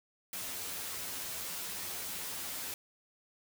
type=noise with comb filter; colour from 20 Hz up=white; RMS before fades=-40 dBFS; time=0.33-2.74 s; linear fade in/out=2 ms; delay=11 ms; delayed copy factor=+0.85; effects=none